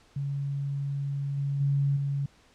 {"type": "tone with level steps", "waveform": "sine", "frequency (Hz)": 140.2, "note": "C#3", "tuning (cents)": 20, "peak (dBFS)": [-28, -26, -22, -26], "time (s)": [0.16, 2.26], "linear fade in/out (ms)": 5, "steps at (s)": [1.37, 1.6, 1.96], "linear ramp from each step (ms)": 10, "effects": ["pink hiss -60 dBFS RMS until 2.54 s", "low-pass 7000 Hz 12 dB/octave"]}